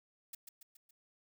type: noise with echo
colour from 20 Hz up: blue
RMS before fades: -45 dBFS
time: 0.33-0.35 s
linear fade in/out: 5 ms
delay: 140 ms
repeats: 4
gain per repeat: -5 dB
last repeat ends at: 0.91 s
effects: none